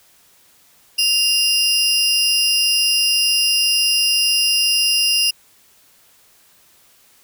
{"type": "tone pair together", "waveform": "35% pulse", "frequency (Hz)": [2794, 5013], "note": ["F7", "D#8"], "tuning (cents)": [0, 12], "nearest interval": "minor seventh", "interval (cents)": 1012, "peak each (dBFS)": -15, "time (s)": [0.98, 5.31], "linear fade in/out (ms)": 10, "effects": ["white hiss -53 dBFS RMS until 7.23 s"]}